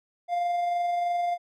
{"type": "tone with amplitude modulation", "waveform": "triangle", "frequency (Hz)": 700, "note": "F5", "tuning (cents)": 4, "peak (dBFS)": -21, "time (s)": [0.28, 1.38], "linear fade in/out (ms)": 50, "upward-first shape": "sine", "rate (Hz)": 23.1, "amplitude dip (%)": 25, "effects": []}